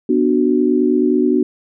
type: chord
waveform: sine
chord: B minor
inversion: none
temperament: just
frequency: 246.9 / 296.3 / 370.4 Hz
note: B3 / D4 / F#4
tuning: 0 / +15 / +2 cents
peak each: -16 dBFS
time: 0.09-1.43 s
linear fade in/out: 5 ms
effects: none